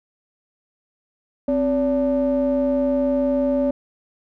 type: ring-modulated tone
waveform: triangle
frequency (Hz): 155.5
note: D#3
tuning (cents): -1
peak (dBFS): -12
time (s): 1.48-3.71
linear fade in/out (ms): 5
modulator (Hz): 417
effects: none